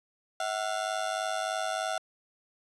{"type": "ring-modulated tone", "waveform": "30% pulse", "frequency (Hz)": 698.5, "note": "F5", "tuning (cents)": 0, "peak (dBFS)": -24, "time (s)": [0.4, 1.98], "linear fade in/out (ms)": 0, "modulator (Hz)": 51.6, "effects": ["resampled to 24000 Hz", "10-bit"]}